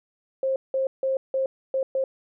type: tone bursts at uneven times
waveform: sine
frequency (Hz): 532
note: C5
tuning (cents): +29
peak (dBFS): -21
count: 6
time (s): 0.43-0.56 / 0.74-0.87 / 1.03-1.17 / 1.34-1.46 / 1.74-1.83 / 1.95-2.04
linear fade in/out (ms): 2
effects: none